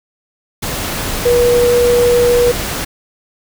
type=tone in noise; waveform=sine; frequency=483.4 Hz; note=B4; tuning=37 cents flat; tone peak=-8 dBFS; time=1.25-2.52 s; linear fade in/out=10 ms; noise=pink; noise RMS=-20 dBFS; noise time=0.62-2.85 s; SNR=+9 dB; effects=none